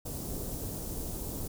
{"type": "band-stop noise", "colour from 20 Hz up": "pink", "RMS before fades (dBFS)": -37, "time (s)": [0.05, 1.48], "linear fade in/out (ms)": 10, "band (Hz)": [510, 8200], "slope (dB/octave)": 12, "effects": []}